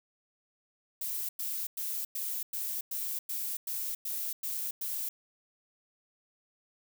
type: noise bursts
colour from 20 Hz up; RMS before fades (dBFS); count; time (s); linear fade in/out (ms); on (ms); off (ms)
violet; -35; 11; 1.01-5.09; 5; 280; 100
effects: none